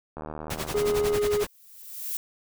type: click train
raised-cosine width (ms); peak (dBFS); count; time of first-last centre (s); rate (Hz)
1; -22; 77; 0.17-1.158; 76.9
type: noise with tremolo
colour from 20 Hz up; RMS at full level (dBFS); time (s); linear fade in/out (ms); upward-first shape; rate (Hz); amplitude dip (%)
pink; -30; 0.5-1.47; 5; sine; 11; 90
type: tone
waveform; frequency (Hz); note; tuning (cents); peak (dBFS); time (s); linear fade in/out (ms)
triangle; 415.3; G#4; 0; -20; 0.74-1.44; 10
type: noise with exponential growth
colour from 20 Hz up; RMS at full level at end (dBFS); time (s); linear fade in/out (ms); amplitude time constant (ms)
violet; -29; 1.29-2.17; 2; 190
effects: none